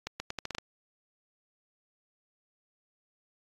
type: accelerating click train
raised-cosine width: 0.2 ms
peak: -17 dBFS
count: 8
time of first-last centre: 0.07-0.584 s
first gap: 130 ms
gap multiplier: 0.8
effects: AAC 32 kbps